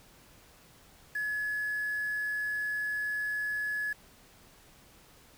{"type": "tone with quantisation", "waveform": "sine", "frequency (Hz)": 1700, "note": "G#6", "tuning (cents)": 40, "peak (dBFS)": -30, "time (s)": [1.15, 3.93], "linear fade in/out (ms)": 5, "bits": 8, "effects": ["pink hiss -58 dBFS RMS until 5.37 s"]}